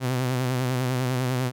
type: tone with vibrato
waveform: sawtooth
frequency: 127.2 Hz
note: C3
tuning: 48 cents flat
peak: -19 dBFS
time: 0-1.52 s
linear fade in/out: 50 ms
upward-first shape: sine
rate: 10 Hz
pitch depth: 54 cents each way
effects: none